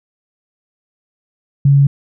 sine tone, 140 Hz, C#3, 18 cents sharp, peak -6 dBFS, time 1.65-1.87 s, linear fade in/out 5 ms, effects none

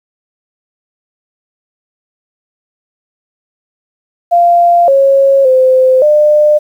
sine tone with pitch steps, 693 / 547 / 517 / 600 Hz, F5 / C#5 / C5 / D5, -14 / -23 / -21 / +37 cents, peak -4 dBFS, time 4.31-6.59 s, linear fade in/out 20 ms, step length 570 ms, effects 7-bit

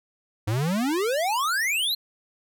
square exponential sweep, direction up, 100.2 to 4240 Hz, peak -23 dBFS, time 0.47-1.95 s, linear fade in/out 10 ms, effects none

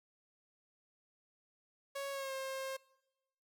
sawtooth tone with pitch glide, 554.4 to 533 Hz, C#5 to C5, 0 to +32 cents, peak -35 dBFS, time 1.95-2.77 s, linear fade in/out 10 ms, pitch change -68 cents, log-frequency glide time 2.11-2.33 s, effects noise-tail reverb RT60 1.0 s tail -23 dB re dry

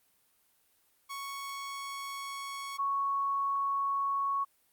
sawtooth / sine tone pair in turn, 1108.7 / 1108.7 Hz, C#6 / C#6, 0 / 0 cents, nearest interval unison, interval 0 cents, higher neither, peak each -34 / -28 dBFS, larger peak second, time 1.09-2.78 / 2.78-4.45 s, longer first, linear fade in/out 20 ms, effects white hiss -70 dBFS RMS until 4.72 s + Opus 32 kbps

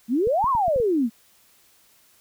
sine exponential two-way sweep, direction up then down, 213.4 to 1135 to 213.4 Hz, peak -18 dBFS, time 0.08-1.1 s, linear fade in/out 50 ms, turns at 0.49 s
clicks, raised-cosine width 5 ms, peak -23 dBFS, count 6, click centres 0.272 / 0.442 / 0.551 / 0.681 / 0.761 / 0.801 s
effects white hiss -58 dBFS RMS until 2.2 s

